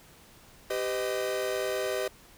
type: chord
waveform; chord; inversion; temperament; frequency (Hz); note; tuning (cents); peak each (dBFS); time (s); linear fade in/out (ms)
45% pulse; G augmented; none; equal with one note detuned; 392 / 506 / 622.3; G4 / B4 / D#5; 0 / +42 / 0; -33; 0.7-2.08; 5
effects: pink hiss -55 dBFS RMS until 2.37 s